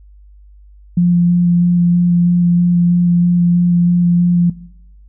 sine tone with vibrato, 174.61 Hz, F3, in tune, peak -8 dBFS, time 0.97-4.5 s, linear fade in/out 5 ms, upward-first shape square, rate 3.1 Hz, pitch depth 8 cents each way, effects noise-tail reverb RT60 0.8 s tail -20 dB re dry + added 50 Hz sine -39 dBFS peak until 5.08 s

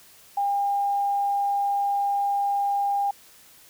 sine tone, 804 Hz, G5, 44 cents sharp, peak -21 dBFS, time 0.37-3.11 s, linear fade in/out 5 ms, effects white hiss -52 dBFS RMS until 3.69 s

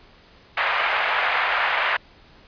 white band-pass noise, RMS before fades -22 dBFS, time 0.57-1.97 s, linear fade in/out 5 ms, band 640 to 2400 Hz, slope 24 dB/octave, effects pink hiss -51 dBFS RMS until 2.47 s + resampled to 11025 Hz

